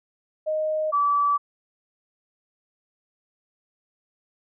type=tone pair in turn; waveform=sine; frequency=621 / 1153.2 Hz; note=D#5 / D6; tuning=-3 / -32 cents; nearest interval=major seventh; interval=1071 cents; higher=second; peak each=-22 / -18 dBFS; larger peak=second; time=0.46-0.92 / 0.92-1.38 s; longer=neither; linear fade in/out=20 ms; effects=none